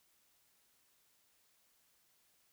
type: silence
effects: white hiss -73 dBFS RMS until 2.52 s